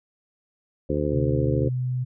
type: harmonic tone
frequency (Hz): 74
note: D2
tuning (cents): +14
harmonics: 1 / 2 / 3 / 4 / 5 / 6 / 7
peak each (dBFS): -30 / -29 / -33 / -28 / -29 / -30 / -29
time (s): 0.89-1.69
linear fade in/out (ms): 10
type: tone with pitch glide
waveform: sine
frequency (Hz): 130.81 to 126.35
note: C3 to B2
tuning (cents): 0 to +40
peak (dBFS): -23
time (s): 1.12-2.05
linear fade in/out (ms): 20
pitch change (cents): -60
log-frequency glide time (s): 1.23-1.46
effects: none